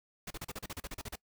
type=noise bursts; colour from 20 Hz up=pink; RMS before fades=-41 dBFS; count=13; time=0.27-1.157 s; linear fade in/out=5 ms; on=35 ms; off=36 ms; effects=noise-tail reverb RT60 0.1 s tail -23 dB re dry